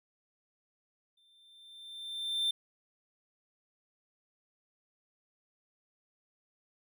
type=tone with exponential growth; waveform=triangle; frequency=3570 Hz; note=A7; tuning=24 cents sharp; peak=-25 dBFS; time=1.17-2.51 s; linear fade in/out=5 ms; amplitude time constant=290 ms; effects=none